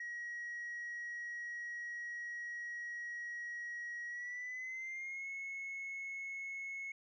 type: tone with pitch glide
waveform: sine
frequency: 1903 to 2186 Hz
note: A#6 to C#7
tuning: +35 to -25 cents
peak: -39 dBFS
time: 0-6.92 s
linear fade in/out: 5 ms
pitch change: +240 cents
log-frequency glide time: 4.07-5.28 s
effects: tanh soft clip ceiling -39 dBFS